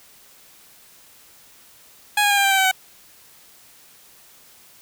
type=tone with pitch steps; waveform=15% pulse; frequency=830.6 / 819.2 / 807.9 / 796.8 / 785.8 / 775 / 764.3 / 753.8 Hz; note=G#5 / G#5 / G#5 / G5 / G5 / G5 / G5 / F#5; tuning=0 / -24 / -48 / +28 / +4 / -20 / -44 / +32 cents; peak=-9 dBFS; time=2.17-2.714 s; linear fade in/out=5 ms; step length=68 ms; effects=white hiss -50 dBFS RMS until 4.81 s